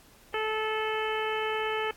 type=harmonic tone; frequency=435.3 Hz; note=A4; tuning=19 cents flat; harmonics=1 / 2 / 3 / 4 / 5 / 6 / 7; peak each=-31 / -34 / -36 / -37 / -38 / -39 / -39 dBFS; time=0.34-1.91 s; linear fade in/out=2 ms; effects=pink hiss -57 dBFS RMS until 1.96 s + AAC 64 kbps